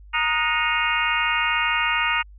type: harmonic tone with a mistuned harmonic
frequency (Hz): 311.1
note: D#4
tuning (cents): 0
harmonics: 3 / 4 / 5 / 6 / 7 / 8 / 9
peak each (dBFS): -27 / -27 / -27 / -27 / -27 / -27 / -27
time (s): 0.13-2.23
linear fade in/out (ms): 20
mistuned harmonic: 5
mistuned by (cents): -120
effects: added 50 Hz sine -42 dBFS peak until 2.38 s